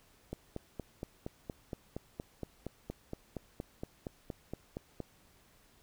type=click train; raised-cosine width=2 ms; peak=-25 dBFS; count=21; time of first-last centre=0.33-5.003 s; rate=4.28 Hz; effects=pink hiss -65 dBFS RMS until 5.82 s